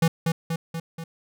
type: tone with echo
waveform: square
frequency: 164.81 Hz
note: E3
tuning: in tune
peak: -17 dBFS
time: 0.02-0.08 s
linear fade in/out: 5 ms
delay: 240 ms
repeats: 4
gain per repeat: -4 dB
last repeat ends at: 1.04 s
effects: none